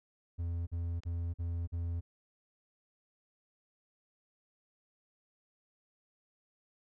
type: tone bursts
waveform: triangle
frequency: 85.1 Hz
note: F2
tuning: 44 cents flat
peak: -31 dBFS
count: 5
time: 0.38-2.01 s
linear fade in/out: 20 ms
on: 290 ms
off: 45 ms
type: click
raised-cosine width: 0.2 ms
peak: -37 dBFS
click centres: 1.035 s
effects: none